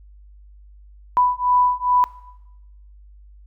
sine beating tone pair, 990 / 992.4 Hz, B5 / B5, +4 / +8 cents, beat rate 2.4 Hz, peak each -18 dBFS, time 1.17-2.04 s, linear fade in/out 0 ms, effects noise-tail reverb RT60 0.9 s tail -19 dB re dry + added 50 Hz sine -43 dBFS peak until 3.46 s

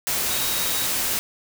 sine tone in noise, 3791 Hz, A#7, 28 cents sharp, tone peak -32 dBFS, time 0.3-0.86 s, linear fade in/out 0 ms, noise white, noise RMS -24 dBFS, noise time 0.07-1.19 s, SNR -11 dB, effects none

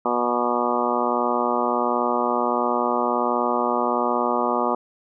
harmonic tone with a mistuned harmonic, 121.4 Hz, B2, 29 cents flat, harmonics 2 / 3 / 4 / 5 / 6 / 7 / 8 / 9 / 10, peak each -28 / -28 / -28 / -28 / -28 / -28 / -28 / -28 / -28 dBFS, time 0.05-4.75 s, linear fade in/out 5 ms, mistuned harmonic 9, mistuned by +28 cents, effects none

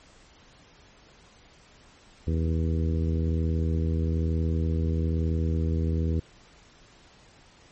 harmonic tone, 81.1 Hz, E2, 28 cents flat, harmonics 1 / 2 / 3 / 4 / 5 / 6, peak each -24 / -30 / -34 / -36 / -38 / -40 dBFS, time 2.27-6.2 s, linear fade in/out 5 ms, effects pink hiss -55 dBFS RMS until 7.71 s + MP3 32 kbps

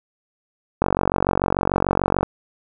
click train, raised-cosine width 1 ms, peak -3 dBFS, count 67, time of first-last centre 0.82-2.23 s, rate 46.8 Hz, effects none

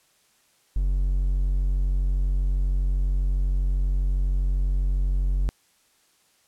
triangle tone, 46.25 Hz, F#1, in tune, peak -18 dBFS, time 0.76-5.49 s, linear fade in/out 0 ms, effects white hiss -63 dBFS RMS until 6.47 s + low-pass 11000 Hz 12 dB/octave

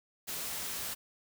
white noise, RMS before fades -38 dBFS, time 0.27-0.95 s, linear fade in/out 20 ms, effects none

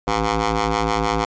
10% pulse ring-modulated tone, 108.7 Hz, A2, 21 cents flat, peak -7 dBFS, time 0.07-1.25 s, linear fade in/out 5 ms, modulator 601 Hz, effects resampled to 16000 Hz

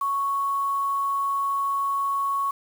sine tone with quantisation, 1108.7 Hz, C#6, in tune, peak -22 dBFS, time 0.01-2.51 s, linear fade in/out 5 ms, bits 7, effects none

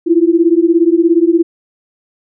sine beating tone pair, 328.1 / 345.1 Hz, E4 / F4, -8 / -21 cents, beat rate 17 Hz, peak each -10 dBFS, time 0.06-1.43 s, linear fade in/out 20 ms, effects none

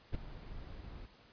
brown noise with ADSR envelope, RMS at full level -35 dBFS, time 0.12-1.06 s, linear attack 26 ms, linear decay 12 ms, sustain -12 dB, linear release 9 ms, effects pink hiss -62 dBFS RMS until 1.32 s + resampled to 11025 Hz

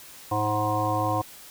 harmonic tone with a mistuned harmonic, 105.6 Hz, G#2, 29 cents sharp, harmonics 1 / 3 / 5 / 7 / 9 / 10, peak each -29 / -31 / -31 / -28 / -31 / -29 dBFS, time 0.31-1.22 s, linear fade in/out 10 ms, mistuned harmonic 1, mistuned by +24 cents, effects white hiss -46 dBFS RMS until 1.5 s

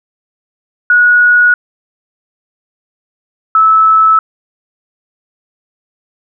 sine tone pair in turn, 1457 / 1305.3 Hz, F#6 / E6, -27 / -17 cents, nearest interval major second, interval 190 cents, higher first, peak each -4 dBFS, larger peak neither, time 0.9-1.54 / 3.55-4.19 s, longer neither, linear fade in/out 2 ms, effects none

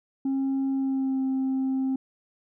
sine tone with pitch glide, 270 to 264.6 Hz, C#4 to C4, -45 to +20 cents, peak -21 dBFS, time 0.25-1.96 s, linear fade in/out 5 ms, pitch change -35 cents, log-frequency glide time 0.7-1.23 s, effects tanh soft clip ceiling -22 dBFS

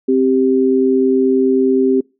sine tone pair together, 262.5 / 392 Hz, C4 / G4, +6 / 0 cents, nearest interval perfect fifth, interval 694 cents, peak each -13 dBFS, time 0.08-2.01 s, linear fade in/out 10 ms, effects noise-tail reverb RT60 0.3 s tail -26 dB re dry

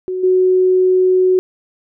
sine tone with level steps, 370 Hz, F#4, in tune, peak -18 / -9 dBFS, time 0.08-1.39 s, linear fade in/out 0 ms, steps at 0.23 s, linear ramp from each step 10 ms, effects none

